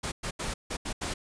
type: noise bursts at uneven times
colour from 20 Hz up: pink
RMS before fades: -33 dBFS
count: 6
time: 0.03-0.12 / 0.23-0.31 / 0.39-0.54 / 0.7-0.77 / 0.85-0.93 / 1.01-1.14 s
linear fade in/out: 10 ms
effects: resampled to 22050 Hz